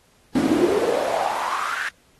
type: noise with high-pass filter sweep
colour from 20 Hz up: brown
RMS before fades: -22 dBFS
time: 0.35-1.89 s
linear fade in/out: 5 ms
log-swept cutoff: 240 to 1700 Hz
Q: 6.5
effects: pink hiss -59 dBFS RMS until 2.19 s + AAC 32 kbps